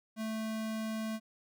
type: tone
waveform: square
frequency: 220 Hz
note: A3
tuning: in tune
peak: -35 dBFS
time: 0.16-1.2 s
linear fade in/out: 50 ms
effects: none